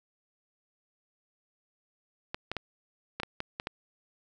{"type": "clicks", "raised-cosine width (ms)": 0.3, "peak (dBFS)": -17, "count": 8, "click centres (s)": [2.345, 2.516, 2.567, 3.2, 3.233, 3.404, 3.599, 3.671], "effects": []}